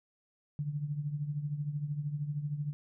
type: tone with tremolo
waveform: sine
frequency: 146.83 Hz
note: D3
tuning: in tune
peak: -29 dBFS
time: 0.59-2.73 s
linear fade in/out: 0 ms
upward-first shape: triangle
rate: 13 Hz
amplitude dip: 75%
effects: none